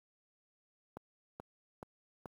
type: click train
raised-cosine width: 1 ms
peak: -30 dBFS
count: 4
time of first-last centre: 0.97-2.258 s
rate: 2.33 Hz
effects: high-pass 80 Hz 12 dB/octave + 10-bit